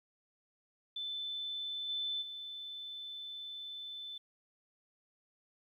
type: tone with level steps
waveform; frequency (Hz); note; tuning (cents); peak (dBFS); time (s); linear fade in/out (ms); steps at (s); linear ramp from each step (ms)
sine; 3521; A7; 0; -37 / -34 / -42; 0.96-4.18; 5; 1.88 / 2.21; 20
effects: 12-bit